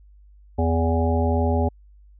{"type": "harmonic tone", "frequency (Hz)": 82.41, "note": "E2", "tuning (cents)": 0, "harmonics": [1, 3, 5, 7, 9, 10], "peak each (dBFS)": [-20, -25, -27, -28, -30, -30], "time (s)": [0.58, 1.69], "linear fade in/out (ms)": 10, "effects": ["added 50 Hz sine -47 dBFS peak until 2.19 s"]}